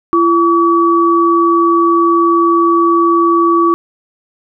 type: tone pair together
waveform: sine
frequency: 338.9 / 1140 Hz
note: E4 / C#6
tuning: +48 / +48 cents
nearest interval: octave + major sixth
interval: 2100 cents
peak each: -10 dBFS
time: 0.13-3.74 s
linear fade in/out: 0 ms
effects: none